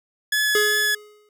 sawtooth tone with vibrato, 1702 Hz, G#6, 42 cents sharp, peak -15 dBFS, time 0.32-0.95 s, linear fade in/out 5 ms, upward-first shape triangle, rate 2.7 Hz, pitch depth 11 cents each way
square tone with exponential decay, 420 Hz, G#4, 19 cents sharp, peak -18 dBFS, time 0.55-1.29 s, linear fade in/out 2 ms, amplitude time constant 160 ms
effects none

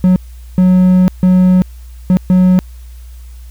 triangle tone bursts at uneven times, 183.6 Hz, F#3, 13 cents flat, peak -3 dBFS, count 5, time 0.04-0.16 / 0.58-1.08 / 1.23-1.62 / 2.1-2.17 / 2.3-2.59 s, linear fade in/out 0 ms, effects added 60 Hz sine -29 dBFS peak until 3.5 s + white hiss -48 dBFS RMS until 3.5 s

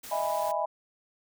white noise, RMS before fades -43 dBFS, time 0.03-0.52 s, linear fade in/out 10 ms
sine chord, E major seventh, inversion third, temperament just, 618.1 / 659.3 / 824.1 / 988.9 Hz, D#5 / E5 / G#5 / B5, -12 / 0 / -14 / +2 cents, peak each -32 dBFS, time 0.11-0.66 s, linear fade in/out 10 ms
effects none

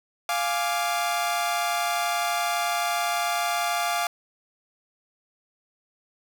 sawtooth chord, D diminished, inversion first, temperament equal, 698.5 / 830.6 / 1174.7 Hz, F5 / Ab5 / D6, 0 / 0 / 0 cents, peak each -22 / -27 / -26 dBFS, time 0.29-4.07 s, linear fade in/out 2 ms, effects none

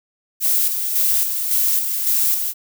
violet noise with tremolo, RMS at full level -17 dBFS, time 0.4-2.54 s, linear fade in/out 50 ms, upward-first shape square, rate 1.8 Hz, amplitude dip 45%, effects none

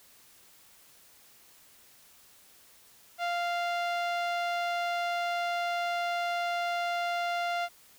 sawtooth tone with low-pass filter, 696 Hz, F5, 6 cents flat, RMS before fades -31 dBFS, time 3.18-7.69 s, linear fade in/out 50 ms, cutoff 3700 Hz, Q 0.79, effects white hiss -58 dBFS RMS until 7.98 s

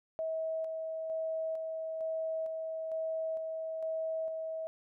sine tone with tremolo, 643 Hz, E5, 43 cents flat, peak -32 dBFS, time 0.19-4.67 s, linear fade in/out 0 ms, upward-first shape square, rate 1.1 Hz, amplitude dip 30%, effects none

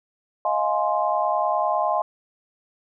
sine chord, F minor seventh, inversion third, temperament just, 628.6 / 698.5 / 838.1 / 1047.7 Hz, Eb5 / F5 / Ab5 / C6, +18 / 0 / +16 / +2 cents, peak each -25 dBFS, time 0.45-2.02 s, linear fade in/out 2 ms, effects none

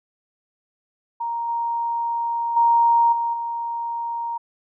sine tone with level steps, 934 Hz, A#5, 3 cents sharp, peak -23 / -21 / -13 / -20 / -24 dBFS, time 1.2-4.38 s, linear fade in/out 10 ms, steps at 1.48 / 2.56 / 3.12 / 3.33 s, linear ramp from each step 10 ms, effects none

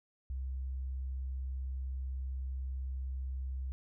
sine tone, 65.41 Hz, C2, in tune, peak -35 dBFS, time 0.3-3.72 s, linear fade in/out 0 ms, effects none

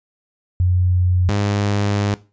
sine / sawtooth tone pair in turn, 90.3 / 101.95 Hz, F#2 / G#2, -42 / -32 cents, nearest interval major second, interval 210 cents, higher second, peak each -13 dBFS, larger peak neither, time 0.6-1.29 / 1.29-2.14 s, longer second, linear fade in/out 0 ms, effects noise-tail reverb RT60 0.3 s tail -18 dB re dry + resampled to 16000 Hz

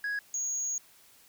sine tone pair in turn, 1661.2 / 6645 Hz, G#6 / G#8, 0 / 0 cents, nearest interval 2 octaves, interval 2400 cents, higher second, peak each -27 dBFS, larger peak neither, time 0.04-0.19 / 0.34-0.78 s, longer second, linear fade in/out 2 ms, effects tanh soft clip ceiling -29 dBFS + white hiss -59 dBFS RMS until 1.28 s

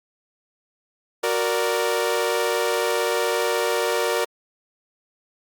sawtooth chord, Gb augmented, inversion none, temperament equal, 370 / 466.2 / 587.3 Hz, Gb4 / Bb4 / D5, 0 / 0 / 0 cents, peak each -23 / -19 / -22 dBFS, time 1.23-4.25 s, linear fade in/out 10 ms, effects Opus 48 kbps

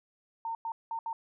sine tone bursts at uneven times, 911 Hz, A#5, 40 cents flat, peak -32 dBFS, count 4, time 0.45-0.55 / 0.65-0.72 / 0.91-0.99 / 1.06-1.13 s, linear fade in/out 2 ms, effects none

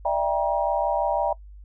sine chord, E half-diminished seventh, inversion third, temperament just, 593.3 / 659.3 / 791.1 / 949.3 Hz, D5 / E5 / G5 / Bb5, +18 / 0 / +16 / +31 cents, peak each -26 dBFS, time 0.05-1.33 s, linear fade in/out 5 ms, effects noise-tail reverb RT60 0.1 s tail -22 dB re dry + added 50 Hz sine -41 dBFS peak until 1.64 s

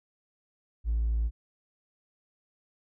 sine tone with hard clipping, 56.1 Hz, A1, 34 cents sharp, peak -25 dBFS, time 0.84-1.31 s, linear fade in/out 50 ms, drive 1 dB, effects none

